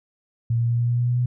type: tone with pitch steps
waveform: sine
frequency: 116.54 / 117.49 / 118.44 / 119.4 / 120.37 / 121.35 / 122.33 / 123.33 Hz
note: A#2 / A#2 / A#2 / A#2 / B2 / B2 / B2 / B2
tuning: 0 / +14 / +28 / +42 / -44 / -30 / -16 / -2 cents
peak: -18 dBFS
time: 0.5-1.26 s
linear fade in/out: 5 ms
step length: 95 ms
effects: none